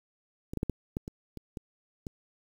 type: clicks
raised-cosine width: 3 ms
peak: -23 / -18 / -15 / -16 / -18 / -25 / -28 / -24 / -25 dBFS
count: 9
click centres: 0.535 / 0.573 / 0.631 / 0.697 / 0.969 / 1.079 / 1.373 / 1.572 / 2.068 s
effects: 8-bit